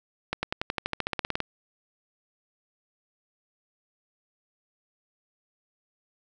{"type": "accelerating click train", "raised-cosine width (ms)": 0.3, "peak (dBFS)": -11, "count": 16, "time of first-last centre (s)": [0.33, 1.403], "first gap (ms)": 100, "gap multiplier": 0.95, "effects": []}